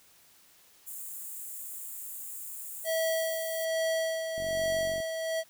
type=high-pass noise; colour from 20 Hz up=white; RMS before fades=-41 dBFS; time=0.86-3.66 s; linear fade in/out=20 ms; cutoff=6900 Hz; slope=96 dB/octave
type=tone with tremolo; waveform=square; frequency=649 Hz; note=E5; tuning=27 cents flat; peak=-27 dBFS; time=2.84-5.44 s; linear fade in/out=50 ms; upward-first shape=sine; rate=1.2 Hz; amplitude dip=50%
type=click train; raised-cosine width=3 ms; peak=-32 dBFS; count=30; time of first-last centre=4.38-5.002 s; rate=46.6 Hz
effects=white hiss -60 dBFS RMS until 5.49 s